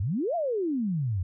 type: exponential two-way sweep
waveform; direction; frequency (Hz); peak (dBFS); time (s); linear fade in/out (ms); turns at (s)
sine; up then down; 84.2 to 717 to 84.2; -25; 0-1.23; 5; 0.35
effects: none